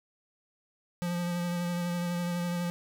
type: tone with vibrato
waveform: square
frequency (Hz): 174.61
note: F3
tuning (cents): 0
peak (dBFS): -30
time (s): 1.02-2.7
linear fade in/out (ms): 0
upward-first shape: sine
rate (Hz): 12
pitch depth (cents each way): 19
effects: none